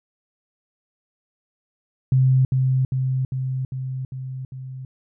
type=tone with echo; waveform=sine; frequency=130.6 Hz; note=C3; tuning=3 cents flat; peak=-13 dBFS; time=2.12-2.45 s; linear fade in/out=2 ms; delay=400 ms; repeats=6; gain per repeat=-3 dB; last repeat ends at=4.85 s; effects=none